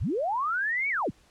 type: linear two-way sweep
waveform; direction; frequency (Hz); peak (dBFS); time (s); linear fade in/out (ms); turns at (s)
sine; up then down; 38.89 to 2297 to 38.89; -25; 0-1.11; 20; 0.89
effects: pink hiss -61 dBFS RMS until 1.3 s + low-pass 9000 Hz 12 dB/octave